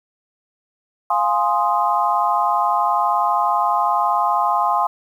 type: chord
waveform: sine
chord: F minor seventh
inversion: none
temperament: equal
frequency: 698.5 / 830.6 / 1046.5 / 1244.5 Hz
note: F5 / Ab5 / C6 / Eb6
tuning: 0 / 0 / 0 / 0 cents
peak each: -22 / -20 / -19 / -23 dBFS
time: 1.1-4.87 s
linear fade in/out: 5 ms
effects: 8-bit